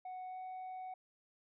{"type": "tone with pitch glide", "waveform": "sine", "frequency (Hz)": [740, 744.7], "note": ["F#5", "F#5"], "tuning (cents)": [0, 11], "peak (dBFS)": -40, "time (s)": [0.05, 0.94], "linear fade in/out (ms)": 5, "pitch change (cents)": 11, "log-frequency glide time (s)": [0.27, 0.38], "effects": ["tanh soft clip ceiling -42 dBFS"]}